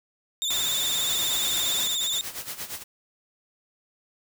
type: tone with vibrato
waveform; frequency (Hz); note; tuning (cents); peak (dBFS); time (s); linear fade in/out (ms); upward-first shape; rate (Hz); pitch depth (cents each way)
30% pulse; 3586; A7; +32; -22; 0.42-2.21; 0; square; 17; 42
type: noise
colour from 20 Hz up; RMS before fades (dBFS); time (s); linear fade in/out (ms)
white; -31; 0.5-1.88; 5
type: noise with tremolo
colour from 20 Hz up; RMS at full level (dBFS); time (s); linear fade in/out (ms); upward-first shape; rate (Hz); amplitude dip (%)
white; -33; 1.08-2.84; 20; sine; 8.6; 75
effects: none